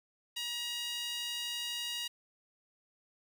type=tone with high-pass filter; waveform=sawtooth; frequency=952 Hz; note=A#5; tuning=36 cents sharp; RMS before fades=-38 dBFS; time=0.36-2.08 s; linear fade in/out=10 ms; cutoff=3100 Hz; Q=2.7; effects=none